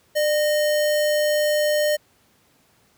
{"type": "tone with sample-and-hold", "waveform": "sine", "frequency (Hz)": 599, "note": "D5", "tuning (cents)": 34, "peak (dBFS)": -17, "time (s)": [0.15, 1.97], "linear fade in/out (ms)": 20, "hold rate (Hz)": 2450, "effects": ["pink hiss -60 dBFS RMS until 2.97 s", "high-pass 80 Hz 12 dB/octave"]}